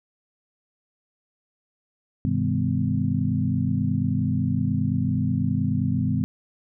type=tone cluster; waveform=sine; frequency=100.1 / 128.9 / 158.9 / 204.6 / 252.5 Hz; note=G2 / C3 / D#3 / G#3 / B3; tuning=+37 / -26 / +37 / -26 / +39 cents; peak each=-27 dBFS; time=2.25-6.24 s; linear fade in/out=0 ms; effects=none